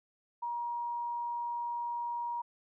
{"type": "tone", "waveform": "sine", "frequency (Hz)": 950, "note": "A#5", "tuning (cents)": 33, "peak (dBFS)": -33, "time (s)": [0.42, 2.42], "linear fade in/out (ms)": 10, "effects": []}